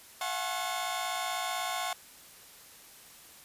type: tone cluster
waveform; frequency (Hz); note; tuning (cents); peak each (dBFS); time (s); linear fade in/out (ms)
sawtooth; 682 / 738 / 851 / 1083 / 3560; F5 / F#5 / G#5 / C#6 / A7; -41 / -5 / +42 / -41 / +20; -36 / -32 / -38 / -33 / -38; 0.21-1.93; 2
effects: white hiss -53 dBFS RMS until 3.44 s + resampled to 32000 Hz